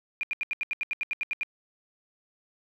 sine tone bursts, 2410 Hz, D7, 44 cents sharp, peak -26 dBFS, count 13, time 0.21-1.432 s, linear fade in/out 0 ms, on 22 ms, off 78 ms, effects 10-bit

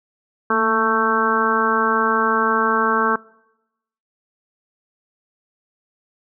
harmonic tone with a mistuned harmonic, 221.8 Hz, A3, 14 cents sharp, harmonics 1 / 2 / 3 / 4 / 5 / 6 / 7, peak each -24 / -22 / -31 / -25 / -20 / -22 / -23 dBFS, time 0.5-3.16 s, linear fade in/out 5 ms, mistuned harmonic 1, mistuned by +48 cents, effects noise-tail reverb RT60 0.9 s tail -23 dB re dry

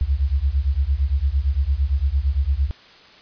sine beating tone pair, 64.7 / 73.5 Hz, C2 / D2, -19 / +2 cents, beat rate 8.8 Hz, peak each -20 dBFS, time 0.01-2.71 s, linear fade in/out 0 ms, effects white hiss -47 dBFS RMS until 3.21 s + resampled to 11025 Hz

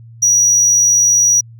triangle tone, 5800 Hz, F#8, 35 cents flat, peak -7 dBFS, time 0.22-1.41 s, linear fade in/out 10 ms, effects added 115 Hz sine -35 dBFS peak until 1.59 s

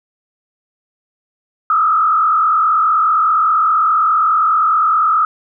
sine tone with frequency modulation, 1273 Hz, D#6, 39 cents sharp, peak -10 dBFS, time 1.7-5.25 s, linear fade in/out 2 ms, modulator 44.8 Hz, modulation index 1.3, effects none

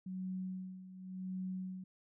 sine tone with tremolo, 186.2 Hz, F#3, 11 cents sharp, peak -37 dBFS, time 0.06-1.84 s, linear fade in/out 5 ms, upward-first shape sine, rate 0.9 Hz, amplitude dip 75%, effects none

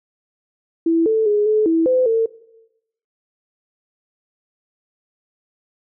sine tone with pitch steps, 330.3 / 441.4 / 416.4 / 429.6 / 327.1 / 510 / 451.4 Hz, E4 / A4 / G#4 / A4 / E4 / C5 / A4, +4 / +5 / +5 / -41 / -13 / -44 / +44 cents, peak -13 dBFS, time 0.86-2.26 s, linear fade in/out 5 ms, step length 200 ms, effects noise-tail reverb RT60 0.9 s tail -19 dB re dry

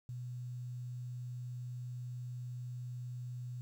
sine tone with quantisation, 123.47 Hz, B2, in tune, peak -40 dBFS, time 0.09-3.61 s, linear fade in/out 0 ms, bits 11, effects none

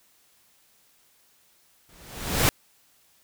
pink noise with exponential growth, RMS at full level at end -17 dBFS, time 1.89-2.49 s, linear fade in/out 0 ms, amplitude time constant 130 ms, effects white hiss -62 dBFS RMS until 3.23 s

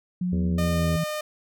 sine tone with pitch glide, 180 to 163.16 Hz, F#3 to E3, -47 to -17 cents, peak -23 dBFS, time 0.21-1.04 s, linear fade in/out 5 ms, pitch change -170 cents, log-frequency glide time 0.43-0.87 s
harmonic tone, 82 Hz, E2, 9 cents flat, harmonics 1 / 2 / 3 / 4 / 5 / 6 / 7, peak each -26 / -42 / -34 / -41 / -38 / -45 / -48 dBFS, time 0.32-0.97 s, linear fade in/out 10 ms
sawtooth tone, 608 Hz, D#5, 40 cents flat, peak -24 dBFS, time 0.58-1.21 s, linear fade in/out 5 ms
effects none

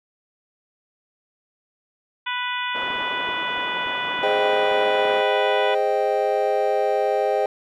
harmonic tone, 493.9 Hz, B4, in tune, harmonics 2 / 3 / 4 / 5 / 6 / 7, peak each -28 / -30 / -31 / -32 / -33 / -33 dBFS, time 2.26-5.75 s, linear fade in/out 10 ms
pink band-pass noise, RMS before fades -34 dBFS, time 2.74-5.22 s, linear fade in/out 20 ms, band 390 to 1200 Hz, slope 12 dB/octave
clicks, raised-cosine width 2 ms, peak -31 dBFS, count 9, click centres 2.834 / 2.904 / 2.961 / 3.02 / 3.29 / 3.578 / 3.863 / 4.191 / 4.715 s
triangle chord, Ab major seventh, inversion none, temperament equal, 415.3 / 523.3 / 622.3 / 784 Hz, Ab4 / C5 / Eb5 / G5, 0 / 0 / 0 / 0 cents, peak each -22 dBFS, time 4.23-7.46 s, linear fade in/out 2 ms
effects none

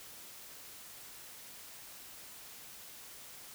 silence, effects white hiss -51 dBFS RMS until 3.54 s

